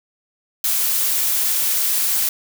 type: noise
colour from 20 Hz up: blue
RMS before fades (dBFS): -19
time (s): 0.64-2.29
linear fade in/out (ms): 2
effects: none